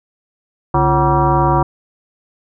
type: tone with frequency modulation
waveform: sine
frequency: 549 Hz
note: C#5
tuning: 17 cents flat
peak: -10 dBFS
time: 0.74-1.63 s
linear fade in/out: 5 ms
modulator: 204 Hz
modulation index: 2.9
effects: none